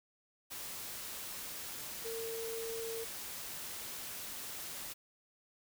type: tone in noise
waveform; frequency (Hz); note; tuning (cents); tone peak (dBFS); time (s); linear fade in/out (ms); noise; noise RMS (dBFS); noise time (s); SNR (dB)
sine; 454.9; A#4; -42; -39; 2.04-3.05; 20; white; -44; 0.5-4.94; +2
effects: none